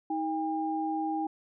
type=tone pair together; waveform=sine; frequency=316.9 / 804 Hz; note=D#4 / G5; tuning=+32 / +44 cents; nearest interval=octave + major third; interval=1612 cents; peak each=-31 / -31 dBFS; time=0.1-1.27 s; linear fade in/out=5 ms; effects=none